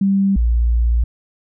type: tone pair in turn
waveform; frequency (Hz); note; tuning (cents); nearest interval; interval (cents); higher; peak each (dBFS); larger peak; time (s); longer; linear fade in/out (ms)
sine; 196 / 58.27; G3 / A#1; 0 / 0; octave + major sixth; 2100; first; -12; neither; 0.01-0.36 / 0.36-1.04; second; 5
effects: none